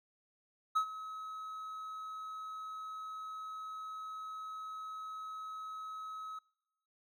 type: tone with ADSR envelope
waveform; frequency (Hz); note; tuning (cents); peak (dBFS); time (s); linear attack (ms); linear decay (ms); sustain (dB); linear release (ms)
triangle; 1282; E6; -49; -24; 0.75-6.39; 16; 83; -16; 6
effects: noise-tail reverb RT60 0.9 s tail -26 dB re dry